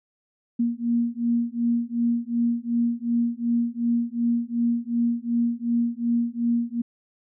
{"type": "beating tone pair", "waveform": "sine", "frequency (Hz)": [234.4, 237.1], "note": ["A#3", "A#3"], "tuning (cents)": [10, 30], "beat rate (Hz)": 2.7, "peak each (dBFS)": -24, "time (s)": [0.59, 6.82], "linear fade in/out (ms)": 10, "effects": []}